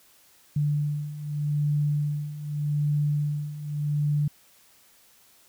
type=beating tone pair; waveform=sine; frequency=146.83 / 147.66 Hz; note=D3 / D3; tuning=0 / +10 cents; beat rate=0.83 Hz; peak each=-29 / -25 dBFS; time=0.56-4.28 s; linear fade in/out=5 ms; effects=white hiss -58 dBFS RMS until 5.48 s